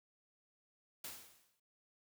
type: noise with exponential decay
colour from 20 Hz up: white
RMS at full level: -44 dBFS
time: 1.04-1.6 s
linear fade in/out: 5 ms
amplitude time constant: 120 ms
effects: none